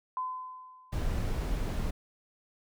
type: tone with exponential decay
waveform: sine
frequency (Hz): 1020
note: C6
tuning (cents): -44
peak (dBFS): -29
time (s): 0.17-1.28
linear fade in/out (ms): 1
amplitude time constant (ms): 240
type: noise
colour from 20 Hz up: brown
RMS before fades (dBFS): -31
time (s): 0.92-1.91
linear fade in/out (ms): 10
effects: none